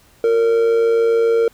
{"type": "tone with amplitude modulation", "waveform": "triangle", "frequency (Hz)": 460, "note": "A#4", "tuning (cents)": -23, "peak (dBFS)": -8, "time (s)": [0.24, 1.48], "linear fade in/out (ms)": 2, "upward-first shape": "sine", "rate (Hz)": 107, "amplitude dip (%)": 45, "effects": ["pink hiss -52 dBFS RMS until 1.53 s"]}